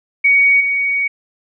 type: tone with level steps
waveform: sine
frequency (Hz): 2244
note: C#7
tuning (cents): +21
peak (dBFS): -8 / -14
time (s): 0.24-1.08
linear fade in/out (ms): 10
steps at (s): 0.6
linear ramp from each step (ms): 10
effects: none